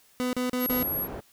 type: tone bursts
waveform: 30% pulse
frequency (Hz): 250.2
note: B3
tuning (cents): +23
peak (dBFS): -23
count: 4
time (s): 0.2-0.828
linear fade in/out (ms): 0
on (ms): 130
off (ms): 36
type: tone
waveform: sine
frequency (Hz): 11490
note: F9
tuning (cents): +48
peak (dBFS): -27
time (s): 0.59-1.08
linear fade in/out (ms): 50
type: low-pass noise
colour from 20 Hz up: white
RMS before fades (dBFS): -37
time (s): 0.68-1.21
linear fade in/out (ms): 20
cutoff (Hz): 610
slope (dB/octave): 12
effects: white hiss -60 dBFS RMS until 1.32 s